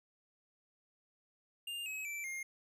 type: tone with pitch steps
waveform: square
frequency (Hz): 2805 / 2557 / 2332 / 2126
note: F7 / D#7 / D7 / C7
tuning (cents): +7 / +47 / -13 / +27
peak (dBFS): -40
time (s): 1.67-2.43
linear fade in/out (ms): 5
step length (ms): 190
effects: resampled to 32000 Hz